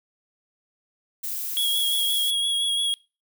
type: noise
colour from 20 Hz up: violet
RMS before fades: -30 dBFS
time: 1.23-2.31 s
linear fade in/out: 10 ms
type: tone with vibrato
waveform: square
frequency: 3322 Hz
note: G#7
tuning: in tune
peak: -22 dBFS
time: 1.57-2.94 s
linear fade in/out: 0 ms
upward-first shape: sine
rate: 5.8 Hz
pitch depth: 22 cents each way
effects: noise-tail reverb RT60 0.3 s tail -24 dB re dry